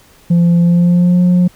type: tone with pitch glide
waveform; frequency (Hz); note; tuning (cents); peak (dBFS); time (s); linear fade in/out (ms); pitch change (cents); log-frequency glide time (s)
sine; 171.7 to 178.89; F3 to F3; -29 to +42; -4; 0.3-1.48; 10; +71; 0.61-1.2
effects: tanh soft clip ceiling -6 dBFS + pink hiss -46 dBFS RMS until 1.55 s